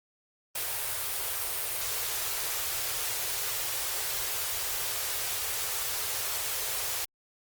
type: band-stop noise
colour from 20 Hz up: white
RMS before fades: -32 dBFS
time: 0.55-7.05 s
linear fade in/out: 5 ms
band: 130 to 370 Hz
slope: 48 dB/octave
effects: Opus 32 kbps